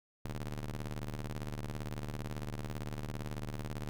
sawtooth ring-modulated tone, 74.9 Hz, D2, 35 cents sharp, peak -31 dBFS, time 0.25-3.89 s, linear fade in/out 0 ms, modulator 46.4 Hz, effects none

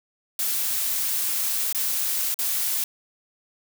blue noise with dropouts, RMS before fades -25 dBFS, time 0.39-2.84 s, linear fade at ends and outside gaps 2 ms, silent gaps 1.727-1.747 / 2.343-2.389 s, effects none

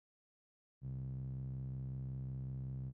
sawtooth tone with band-pass filter, 65.41 Hz, C2, in tune, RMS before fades -43 dBFS, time 0.81-2.93 s, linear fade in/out 50 ms, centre 140 Hz, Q 4.5, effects none

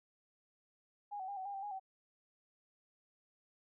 sine tone with pitch steps, 821 / 754 / 805 / 755 / 806 / 780 / 825 / 765 Hz, G#5 / F#5 / G5 / F#5 / G5 / G5 / G#5 / G5, -20 / +32 / +46 / +35 / +48 / -9 / -12 / -42 cents, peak -40 dBFS, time 1.11-1.798 s, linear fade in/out 20 ms, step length 86 ms, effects none

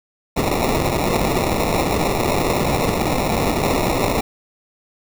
violet noise with sample-and-hold, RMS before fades -19 dBFS, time 0.36-4.21 s, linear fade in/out 10 ms, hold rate 1575 Hz, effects none

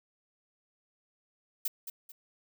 violet noise with echo, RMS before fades -31 dBFS, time 1.65-1.68 s, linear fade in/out 5 ms, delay 220 ms, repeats 2, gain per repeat -9 dB, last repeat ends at 2.12 s, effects none

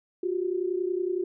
sine tone pair together, 355.3 / 386.1 Hz, F4 / G4, +30 / -26 cents, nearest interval minor second, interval 144 cents, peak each -27 / -30 dBFS, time 0.23-1.24 s, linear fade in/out 5 ms, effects none

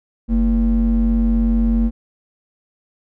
triangle ring-modulated tone, 138.59 Hz, C#3, in tune, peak -7 dBFS, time 0.28-1.91 s, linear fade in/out 50 ms, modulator 90.3 Hz, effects tanh soft clip ceiling -6 dBFS

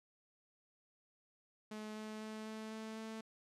sawtooth tone with pitch steps, 214.4 / 215.8 / 217.1 / 218.5 / 219.9 / 221.3 Hz, A3 / A3 / A3 / A3 / A3 / A3, -45 / -33 / -23 / -12 / -1 / +10 cents, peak -40 dBFS, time 1.71-3.21 s, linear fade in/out 5 ms, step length 250 ms, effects low-pass 9000 Hz 12 dB/octave + MP3 96 kbps

